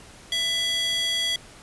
square tone with high-pass filter, 665 Hz, E5, 15 cents sharp, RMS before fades -25 dBFS, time 0.32-1.36 s, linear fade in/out 2 ms, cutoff 2900 Hz, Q 6.4, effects pink hiss -47 dBFS RMS until 1.62 s + resampled to 24000 Hz

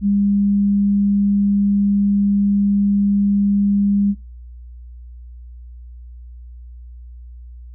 sine tone, 201.3 Hz, G3, 46 cents sharp, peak -13 dBFS, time 0.01-4.15 s, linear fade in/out 50 ms, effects noise-tail reverb RT60 0.3 s tail -25 dB re dry + added 60 Hz sine -34 dBFS peak until 7.74 s

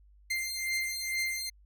sawtooth beating tone pair, 2093 / 2095.2 Hz, C7 / C7, 0 / +2 cents, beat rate 2.2 Hz, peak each -31 / -30 dBFS, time 0.3-1.5 s, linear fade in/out 10 ms, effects added 50 Hz sine -56 dBFS peak until 1.65 s

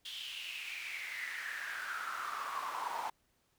brown noise with high-pass filter sweep, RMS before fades -41 dBFS, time 0.05-3.1 s, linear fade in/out 5 ms, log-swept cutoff 3300 to 870 Hz, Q 7.3, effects pink hiss -75 dBFS RMS until 3.58 s

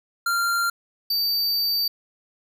square tone pair in turn, 1386 / 4624 Hz, F6 / D8, -14 / -28 cents, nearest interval octave + major sixth, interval 2086 cents, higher second, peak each -21 dBFS, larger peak neither, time 0.26-0.7 / 1.1-1.88 s, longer second, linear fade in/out 5 ms, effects none

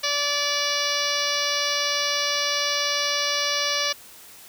harmonic tone, 579 Hz, D5, 25 cents flat, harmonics 1 / 2 / 3 / 4 / 5 / 6 / 7 / 8 / 9 / 10, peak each -31 / -31 / -31 / -31 / -31 / -31 / -31 / -31 / -31 / -31 dBFS, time 0.03-3.93 s, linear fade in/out 10 ms, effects white hiss -46 dBFS RMS until 4.48 s

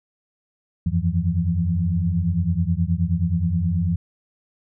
sine tone cluster, 84.8 / 94.5 / 165.2 / 174.4 Hz, E2 / F#2 / E3 / F3, +50 / +37 / +4 / -2 cents, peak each -24 dBFS, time 0.86-3.96 s, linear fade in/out 5 ms, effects none

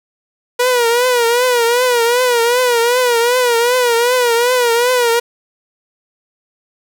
sawtooth tone with vibrato, 483.7 Hz, B4, 36 cents flat, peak -7 dBFS, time 0.59-5.2 s, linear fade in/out 10 ms, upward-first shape triangle, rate 2.6 Hz, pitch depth 97 cents each way, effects none

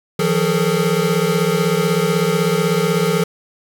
square tone cluster, 161.8 / 178 / 418.6 / 454.5 Hz, E3 / F3 / G#4 / A#4, -32 / +33 / +14 / -44 cents, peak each -21 dBFS, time 0.19-3.24 s, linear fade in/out 5 ms, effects none

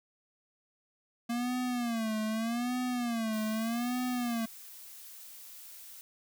square tone with vibrato, 233 Hz, A#3, 1 cent flat, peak -31 dBFS, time 1.29-4.46 s, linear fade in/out 10 ms, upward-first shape sine, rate 0.82 Hz, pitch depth 130 cents each way
blue noise, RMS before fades -49 dBFS, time 3.33-6.01 s, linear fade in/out 0 ms
effects none

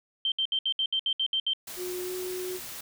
sine tone bursts, 3132 Hz, G7, 2 cents flat, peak -24 dBFS, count 10, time 0.25-1.534 s, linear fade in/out 2 ms, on 69 ms, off 66 ms
white noise, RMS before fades -40 dBFS, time 1.67-2.81 s, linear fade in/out 5 ms
sine tone with pitch glide, 361.7 to 366.7 Hz, F#4 to F#4, -39 to -15 cents, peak -32 dBFS, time 1.76-2.6 s, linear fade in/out 50 ms, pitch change +24 cents, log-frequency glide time 2.02-2.12 s
effects none

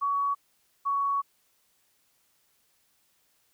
sine tone pair in turn, 1126 / 1118.9 Hz, C#6 / C#6, +27 / +16 cents, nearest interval unison, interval 11 cents, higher first, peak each -24 dBFS, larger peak neither, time 0.01-0.35 / 0.85-1.22 s, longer second, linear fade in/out 20 ms, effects white hiss -69 dBFS RMS until 3.53 s

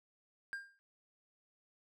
triangle tone with exponential decay, 1601 Hz, G6, 36 cents sharp, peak -34 dBFS, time 0.53-0.79 s, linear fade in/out 0 ms, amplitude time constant 55 ms, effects none

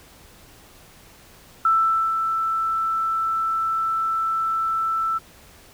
sine tone with ADSR envelope, 1326 Hz, E6, 10 cents sharp, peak -14 dBFS, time 1.65-5.19 s, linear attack 3 ms, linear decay 470 ms, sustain -6 dB, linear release 20 ms, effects pink hiss -49 dBFS RMS until 5.73 s

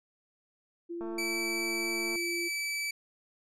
sine tone with pitch glide, 342 to 344.6 Hz, F4 to F4, -36 to -23 cents, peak -35 dBFS, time 0.89-2.49 s, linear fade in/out 20 ms, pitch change +13 cents, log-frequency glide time 1.68-2.15 s
click train, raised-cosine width 1 ms, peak -31 dBFS, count 258, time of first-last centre 1.01-2.157 s, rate 224 Hz
sawtooth tone, 2308 Hz, D7, 31 cents flat, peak -28 dBFS, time 1.18-2.91 s, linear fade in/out 5 ms
effects low-pass 12000 Hz 12 dB/octave

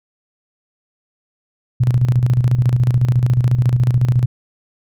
sine tone with tremolo, 123.47 Hz, B2, in tune, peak -9 dBFS, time 1.8-4.26 s, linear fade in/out 10 ms, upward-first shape square, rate 14 Hz, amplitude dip 60%, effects none

